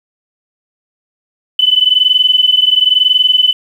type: tone pair together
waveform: sine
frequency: 3000 / 3021 Hz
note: F#7 / F#7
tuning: +23 / +35 cents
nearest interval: unison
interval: 12 cents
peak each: -10 dBFS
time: 1.59-3.53 s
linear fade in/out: 5 ms
effects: 7-bit